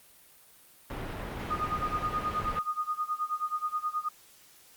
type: low-pass noise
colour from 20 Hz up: pink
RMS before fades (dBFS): -37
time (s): 0.9-2.59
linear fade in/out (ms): 2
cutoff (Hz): 2300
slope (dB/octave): 12
type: tone with tremolo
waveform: sine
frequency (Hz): 1232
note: D#6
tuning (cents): -17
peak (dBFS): -26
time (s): 1.5-4.09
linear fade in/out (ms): 10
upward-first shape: sine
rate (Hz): 9.4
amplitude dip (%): 90
effects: white hiss -57 dBFS RMS until 4.76 s + Opus 32 kbps